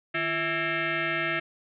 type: tone with frequency modulation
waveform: sine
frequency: 155.56 Hz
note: D#3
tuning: in tune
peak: -25 dBFS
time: 0.14-1.4 s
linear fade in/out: 10 ms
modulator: 495 Hz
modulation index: 5
effects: none